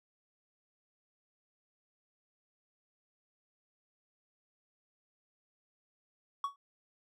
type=tone with exponential decay; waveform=triangle; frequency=1121 Hz; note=C#6; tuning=19 cents sharp; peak=-26 dBFS; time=6.44-6.56 s; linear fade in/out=2 ms; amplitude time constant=26 ms; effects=none